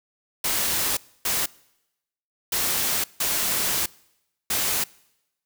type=noise bursts at uneven times; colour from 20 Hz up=white; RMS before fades=-24 dBFS; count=5; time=0.44-0.97 / 1.25-1.46 / 2.52-3.04 / 3.2-3.86 / 4.5-4.84 s; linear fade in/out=5 ms; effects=noise-tail reverb RT60 0.9 s tail -24 dB re dry